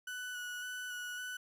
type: tone with vibrato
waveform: 35% pulse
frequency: 1480 Hz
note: F#6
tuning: in tune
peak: -38 dBFS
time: 0.07-1.37 s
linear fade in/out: 5 ms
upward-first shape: square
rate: 1.8 Hz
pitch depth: 14 cents each way
effects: none